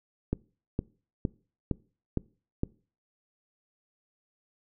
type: click train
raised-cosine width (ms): 3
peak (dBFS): -14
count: 6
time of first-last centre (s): 0.33-2.634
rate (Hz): 2.17
effects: noise-tail reverb RT60 0.4 s tail -23 dB re dry